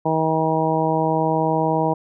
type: harmonic tone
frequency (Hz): 159.4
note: D#3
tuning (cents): +42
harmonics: 1 / 2 / 3 / 4 / 5 / 6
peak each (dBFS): -24 / -24 / -24 / -24 / -24 / -24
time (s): 0.05-1.94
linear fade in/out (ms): 10
effects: none